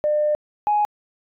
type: tone pair in turn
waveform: sine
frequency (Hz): 600 / 835.2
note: D5 / G#5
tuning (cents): +37 / +10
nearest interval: tritone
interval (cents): 573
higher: second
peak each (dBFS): -16 / -15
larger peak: second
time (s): 0.04-0.35 / 0.67-0.85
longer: first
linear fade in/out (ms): 0
effects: tanh soft clip ceiling -11 dBFS